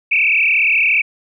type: tone with frequency modulation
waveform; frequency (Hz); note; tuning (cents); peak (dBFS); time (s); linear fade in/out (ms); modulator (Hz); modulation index
sine; 2474; D#7; -10; -11; 0.11-1.02; 10; 37.2; 6
effects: none